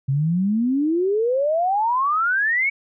sine exponential sweep, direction up, 130.9 to 2262 Hz, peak -17 dBFS, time 0.08-2.7 s, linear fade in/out 10 ms, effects none

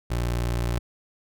25% pulse tone, 59.4 Hz, A#1, 33 cents sharp, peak -20 dBFS, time 0.1-0.79 s, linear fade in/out 10 ms, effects none

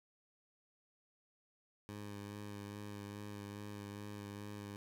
15% pulse tone with vibrato, 102.5 Hz, G#2, 22 cents flat, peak -39 dBFS, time 1.89-4.76 s, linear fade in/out 0 ms, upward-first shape sine, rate 2.4 Hz, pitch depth 20 cents each way, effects none

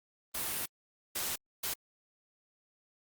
white noise bursts at uneven times, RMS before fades -35 dBFS, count 3, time 0.34-0.66 / 1.15-1.36 / 1.63-1.74 s, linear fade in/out 10 ms, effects Opus 32 kbps

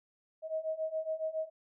sine beating tone pair, 630 / 637.2 Hz, D#5 / D#5, +21 / +41 cents, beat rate 7.2 Hz, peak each -37 / -35 dBFS, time 0.42-1.5 s, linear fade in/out 50 ms, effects none

